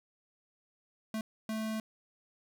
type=tone bursts at uneven times; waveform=square; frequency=219.2 Hz; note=A3; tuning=6 cents flat; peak=-34 dBFS; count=2; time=1.14-1.21 / 1.49-1.8 s; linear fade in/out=2 ms; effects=none